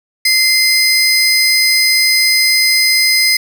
40% pulse tone pair together, 2081 / 5011 Hz, C7 / D#8, -10 / +11 cents, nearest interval octave + minor third, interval 1521 cents, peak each -11 dBFS, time 0.25-3.37 s, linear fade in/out 5 ms, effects none

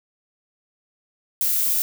violet noise, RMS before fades -21 dBFS, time 1.41-1.82 s, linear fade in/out 0 ms, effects none

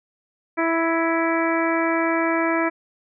harmonic tone with a mistuned harmonic, 329.3 Hz, E4, 2 cents flat, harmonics 1 / 2 / 3 / 4 / 5 / 6 / 7, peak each -22 / -25 / -27 / -28 / -29 / -30 / -30 dBFS, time 0.57-2.7 s, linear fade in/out 20 ms, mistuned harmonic 5, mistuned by +19 cents, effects none

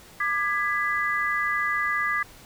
sine chord, G# diminished, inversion second, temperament just, 1196.1 / 1661.2 / 1993.5 Hz, D6 / G#6 / B6, +31 / 0 / +16 cents, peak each -27 dBFS, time 0.2-2.23 s, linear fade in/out 5 ms, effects pink hiss -49 dBFS RMS until 2.45 s

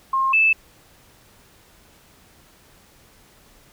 sine tone pair in turn, 1067 / 2629 Hz, C6 / E7, +34 / -5 cents, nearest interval octave + major third, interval 1561 cents, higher second, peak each -17 / -13 dBFS, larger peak second, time 0.13-0.33 / 0.33-0.53 s, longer neither, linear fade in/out 5 ms, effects pink hiss -53 dBFS RMS until 3.72 s

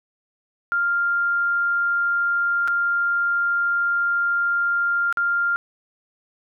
sine tone with dropouts, 1396.9 Hz, F6, in tune, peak -18 dBFS, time 0.72-5.56 s, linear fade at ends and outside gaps 0 ms, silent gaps 2.676-2.681 / 5.126-5.172 s, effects none

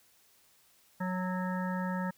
harmonic tone with a mistuned harmonic, 183.7 Hz, F#3, 12 cents flat, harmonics 1 / 3 / 5 / 7 / 9 / 10, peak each -32 / -41 / -39 / -44 / -44 / -46 dBFS, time 1-2.11 s, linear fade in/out 10 ms, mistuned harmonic 7, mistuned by +25 cents, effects white hiss -65 dBFS RMS until 2.17 s

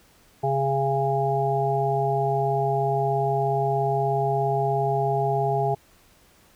harmonic tone, 136.9 Hz, C#3, 21 cents flat, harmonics 1 / 3 / 5 / 6, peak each -26 / -26 / -26 / -26 dBFS, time 0.43-5.75 s, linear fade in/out 10 ms, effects pink hiss -57 dBFS RMS until 6.55 s

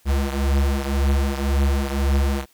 square beating tone pair, 68.6 / 70.5 Hz, C#2 / C#2, -17 / +30 cents, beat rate 1.9 Hz, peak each -20 / -24 dBFS, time 0.05-2.46 s, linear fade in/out 50 ms, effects white hiss -58 dBFS RMS until 2.53 s

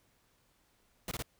pink noise bursts, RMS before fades -38 dBFS, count 3, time 1.08-1.224 s, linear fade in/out 2 ms, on 34 ms, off 21 ms, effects pink hiss -71 dBFS RMS until 1.39 s

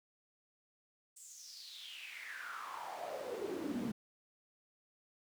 brown noise with high-pass filter sweep, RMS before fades -44 dBFS, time 1.16-3.92 s, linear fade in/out 10 ms, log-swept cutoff 8200 to 210 Hz, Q 6.4, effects none

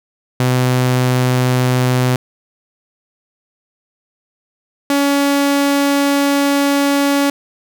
sawtooth tone pair in turn, 126.6 / 281.9 Hz, B2 / C#4, +43 / +29 cents, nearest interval octave + major second, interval 1386 cents, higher second, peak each -8 dBFS, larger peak neither, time 0.4-2.16 / 4.9-7.3 s, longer second, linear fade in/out 2 ms, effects none

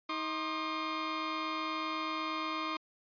sawtooth tone cluster, 316.3 / 1064 / 1217 Hz, D#4 / C6 / D#6, +29 / +29 / -39 cents, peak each -35 / -34 / -34 dBFS, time 0.09-2.77 s, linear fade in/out 5 ms, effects resampled to 11025 Hz

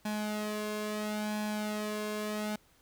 sawtooth tone with flanger, 211.7 Hz, G#3, 33 cents sharp, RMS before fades -35 dBFS, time 0.05-2.56 s, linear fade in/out 5 ms, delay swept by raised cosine 1.2 to 1.84 ms, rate 0.74 Hz, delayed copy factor +0.7, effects pink hiss -65 dBFS RMS until 2.81 s

